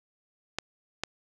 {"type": "clicks", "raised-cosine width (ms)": 0.2, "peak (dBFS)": -12, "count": 2, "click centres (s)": [0.586, 1.036], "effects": []}